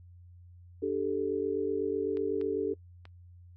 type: chord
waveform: sine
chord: D suspended fourth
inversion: none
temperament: equal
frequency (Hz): 293.7 / 392 / 440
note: D4 / G4 / A4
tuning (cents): 0 / 0 / 0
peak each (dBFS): -35 / -32 / -31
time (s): 0.82-2.74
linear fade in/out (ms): 10
type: clicks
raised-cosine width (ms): 0.3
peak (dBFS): -33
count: 3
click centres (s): 2.171 / 2.413 / 3.054
effects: noise-tail reverb RT60 0.1 s tail -22 dB re dry + added 88 Hz sine -50 dBFS peak until 3.56 s